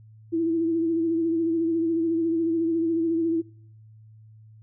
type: tone with vibrato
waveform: sine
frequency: 329.7 Hz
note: E4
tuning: in tune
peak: -21 dBFS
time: 0.32-3.42 s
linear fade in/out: 20 ms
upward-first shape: sine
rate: 14 Hz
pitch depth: 39 cents each way
effects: noise-tail reverb RT60 0.6 s tail -23 dB re dry + added 109 Hz sine -47 dBFS peak until 4.62 s